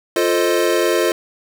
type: chord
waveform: square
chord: F dominant seventh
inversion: none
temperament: equal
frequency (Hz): 349.2 / 440 / 523.3 / 622.3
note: F4 / A4 / C5 / Eb5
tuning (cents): 0 / 0 / 0 / 0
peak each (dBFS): -19 / -21 / -22 / -22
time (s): 0.16-1.12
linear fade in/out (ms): 2
effects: none